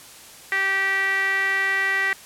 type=tone with band-pass filter; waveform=sawtooth; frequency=388.4 Hz; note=G4; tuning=16 cents flat; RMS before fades=-22 dBFS; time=0.52-2.13 s; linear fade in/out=0 ms; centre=1900 Hz; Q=7; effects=white hiss -44 dBFS RMS until 2.25 s + low-pass 12000 Hz 12 dB/octave